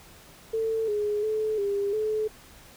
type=tone with pitch steps; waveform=sine; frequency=446.4 / 417 / 433.1 / 402.1 / 431.3 Hz; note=A4 / G#4 / A4 / G4 / A4; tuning=+25 / +7 / -27 / +44 / -35 cents; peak=-24 dBFS; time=0.53-2.28 s; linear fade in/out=10 ms; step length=350 ms; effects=pink hiss -51 dBFS RMS until 2.76 s